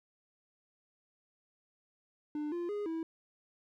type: tone with pitch steps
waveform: triangle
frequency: 298.8 / 346.7 / 413.2 / 325.8 Hz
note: D4 / F4 / G#4 / E4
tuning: +30 / -13 / -9 / -20 cents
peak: -32 dBFS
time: 2.35-3.03 s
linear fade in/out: 2 ms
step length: 170 ms
effects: none